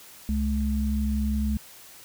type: tone pair together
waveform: sine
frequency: 67 / 212.7 Hz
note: C2 / G#3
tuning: +42 / +42 cents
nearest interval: octave + minor sixth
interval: 2000 cents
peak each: -25 / -26 dBFS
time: 0.29-1.57 s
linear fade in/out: 0 ms
effects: white hiss -48 dBFS RMS until 2.04 s